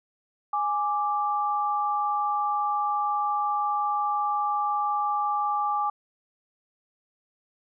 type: tone pair together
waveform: sine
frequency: 829.1 / 1174.7 Hz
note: G#5 / D6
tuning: -3 / 0 cents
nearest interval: tritone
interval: 603 cents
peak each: -26 / -26 dBFS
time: 0.53-5.9 s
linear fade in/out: 5 ms
effects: none